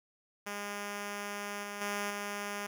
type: tone with level steps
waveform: 5% pulse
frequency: 204.1 Hz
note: G#3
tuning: 30 cents flat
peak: -26 / -28 / -22 / -25 dBFS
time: 0.46-2.67 s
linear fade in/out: 10 ms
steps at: 1.63 / 1.81 / 2.1 s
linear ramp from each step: 5 ms
effects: none